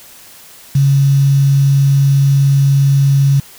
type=tone with quantisation; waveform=sine; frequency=138.6 Hz; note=C#3; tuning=in tune; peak=-7 dBFS; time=0.75-3.4 s; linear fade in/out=5 ms; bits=5; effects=white hiss -39 dBFS RMS until 3.58 s